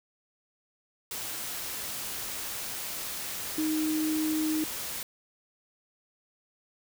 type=tone in noise; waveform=sine; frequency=311.1 Hz; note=D#4; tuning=in tune; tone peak=-26 dBFS; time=3.58-4.64 s; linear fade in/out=2 ms; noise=white; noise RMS=-36 dBFS; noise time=1.11-5.03 s; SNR=+7 dB; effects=none